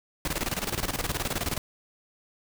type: noise with tremolo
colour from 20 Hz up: pink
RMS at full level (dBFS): -28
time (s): 0.25-1.58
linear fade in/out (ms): 2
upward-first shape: square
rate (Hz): 19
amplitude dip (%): 75
effects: none